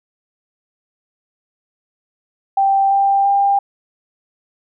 sine tone with pitch steps, 784 / 790.8 / 797.7 Hz, G5 / G5 / G5, 0 / +15 / +30 cents, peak -11 dBFS, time 2.57-3.59 s, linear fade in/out 5 ms, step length 340 ms, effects none

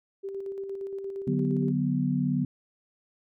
sine tone with tremolo, 392 Hz, G4, in tune, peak -31 dBFS, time 0.23-1.72 s, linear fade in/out 20 ms, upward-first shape square, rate 8.6 Hz, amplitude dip 35%
sine chord, B minor, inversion first, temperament equal, 146.83 / 185 / 246.9 Hz, D3 / F#3 / B3, 0 / 0 / 0 cents, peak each -28 / -29 / -27 dBFS, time 1.27-2.45 s, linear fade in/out 5 ms
effects none

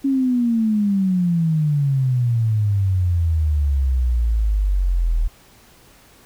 sine exponential sweep, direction down, 277.2 to 38.89 Hz, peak -15 dBFS, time 0.04-5.28 s, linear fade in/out 10 ms, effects pink hiss -50 dBFS RMS until 6.25 s

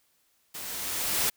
white noise with level ramp, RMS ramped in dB -39 to -25 dBFS, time 0.54-1.3 s, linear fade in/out 10 ms, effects white hiss -69 dBFS RMS until 1.36 s

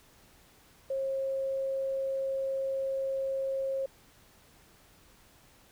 sine tone, 538 Hz, C5, 48 cents sharp, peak -29 dBFS, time 0.9-3.86 s, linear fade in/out 5 ms, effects pink hiss -60 dBFS RMS until 5.71 s

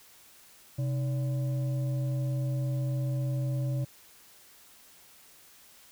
sine tone with frequency modulation, 130.81 Hz, C3, in tune, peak -27 dBFS, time 0.78-3.85 s, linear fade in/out 10 ms, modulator 442 Hz, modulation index 0.36, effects white hiss -56 dBFS RMS until 5.91 s

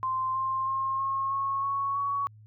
sine tone with pitch steps, 1043 / 1055.7 / 1068.6 / 1081.7 / 1094.9 / 1108.2 / 1121.7 Hz, C6 / C6 / C6 / C#6 / C#6 / C#6 / C#6, -6 / +15 / +36 / -43 / -22 / -1 / +20 cents, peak -26 dBFS, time 0.03-2.27 s, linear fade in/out 0 ms, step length 320 ms, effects added 107 Hz sine -49 dBFS peak until 2.46 s

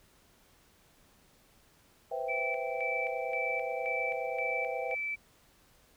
sine chord, C major seventh, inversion third, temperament equal, 493.9 / 523.3 / 659.3 / 784 Hz, B4 / C5 / E5 / G5, 0 / 0 / 0 / 0 cents, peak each -38 dBFS, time 2.11-4.95 s, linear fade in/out 10 ms
sine tone with tremolo, 2318 Hz, D7, 23 cents flat, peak -32 dBFS, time 2.28-5.16 s, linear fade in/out 20 ms, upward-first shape square, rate 1.9 Hz, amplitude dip 65%
effects pink hiss -64 dBFS RMS until 5.96 s

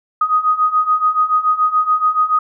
sine beating tone pair, 1244.5 / 1251.5 Hz, D#6 / D#6, 0 / +10 cents, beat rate 7 Hz, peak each -17 / -14 dBFS, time 0.21-2.39 s, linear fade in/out 5 ms, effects none

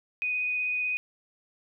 sine tone with vibrato, 2489 Hz, D#7, in tune, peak -26 dBFS, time 0.22-0.97 s, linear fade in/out 0 ms, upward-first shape sine, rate 16 Hz, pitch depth 12 cents each way, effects none

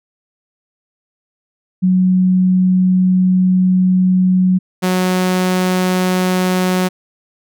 sine / sawtooth tone pair in turn, 184.5 / 183.67 Hz, F#3 / F#3, -5 / -12 cents, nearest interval unison, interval 7 cents, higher first, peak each -9 dBFS, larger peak neither, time 1.82-4.59 / 4.82-6.89 s, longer first, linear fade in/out 20 ms, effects none

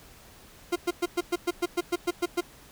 40% pulse tone bursts, 349.2 Hz, F4, in tune, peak -22 dBFS, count 12, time 0.72-2.41 s, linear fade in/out 10 ms, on 40 ms, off 110 ms, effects pink hiss -52 dBFS RMS until 2.71 s

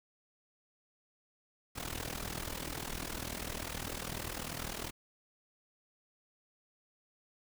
pink noise with amplitude modulation, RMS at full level -37 dBFS, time 1.75-4.91 s, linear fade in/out 20 ms, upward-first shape sine, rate 40.1 Hz, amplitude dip 80%, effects none

